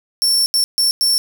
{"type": "tone bursts at uneven times", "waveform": "sawtooth", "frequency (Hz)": 5430, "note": "F8", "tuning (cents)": -50, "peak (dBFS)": -10, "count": 4, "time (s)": [[0.22, 0.46], [0.54, 0.64], [0.78, 0.91], [1.01, 1.18]], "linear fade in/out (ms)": 0, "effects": []}